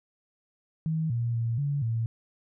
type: tone with pitch steps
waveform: sine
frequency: 159.6 / 117.9 / 115.7 / 142.7 / 114.1 Hz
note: D#3 / A#2 / A#2 / D3 / A#2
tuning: +44 / +20 / -13 / -49 / -37 cents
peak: -25 dBFS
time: 0.86-2.06 s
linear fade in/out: 0 ms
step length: 240 ms
effects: none